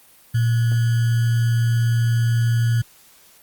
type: tone with sample-and-hold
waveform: sine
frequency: 116.54 Hz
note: A#2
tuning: in tune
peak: -15 dBFS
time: 0.34-2.82 s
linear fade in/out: 10 ms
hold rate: 1575 Hz
effects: white hiss -51 dBFS RMS until 3.42 s + Opus 32 kbps